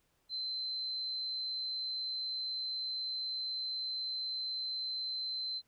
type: tone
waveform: sine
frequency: 4082 Hz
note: C8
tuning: 44 cents flat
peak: -35 dBFS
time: 0.29-5.62 s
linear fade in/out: 50 ms
effects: pink hiss -75 dBFS RMS until 5.67 s